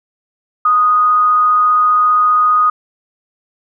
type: tone with amplitude modulation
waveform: sine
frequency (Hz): 1241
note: D#6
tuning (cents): -5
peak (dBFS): -7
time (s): 0.65-2.7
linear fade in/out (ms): 5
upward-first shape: sine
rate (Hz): 203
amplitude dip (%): 25
effects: none